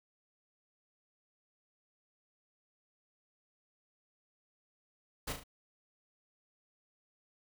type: noise with echo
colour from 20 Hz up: pink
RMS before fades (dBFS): -37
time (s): 5.27-5.33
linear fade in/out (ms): 10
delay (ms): 36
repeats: 3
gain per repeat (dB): -6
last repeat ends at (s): 5.438
effects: none